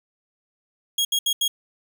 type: tone bursts at uneven times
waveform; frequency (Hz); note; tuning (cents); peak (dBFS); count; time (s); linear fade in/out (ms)
sawtooth; 3288; G#7; -18; -16; 4; 0.98-1.05 / 1.12-1.19 / 1.26-1.33 / 1.41-1.48; 5
effects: none